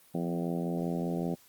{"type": "harmonic tone with a mistuned harmonic", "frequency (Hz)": 85.2, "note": "F2", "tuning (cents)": -42, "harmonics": [2, 3, 4, 5, 6, 7, 8, 9], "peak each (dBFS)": [-32, -36, -38, -40, -42, -43, -44, -45], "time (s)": [0.14, 1.35], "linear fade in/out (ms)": 10, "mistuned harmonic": 2, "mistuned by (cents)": 27, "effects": ["white hiss -60 dBFS RMS until 1.48 s", "Opus 32 kbps"]}